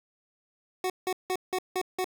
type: tone bursts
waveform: 25% pulse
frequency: 370 Hz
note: F#4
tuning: in tune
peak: -23 dBFS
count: 6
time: 0.84-2.044 s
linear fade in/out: 2 ms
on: 59 ms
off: 170 ms
effects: none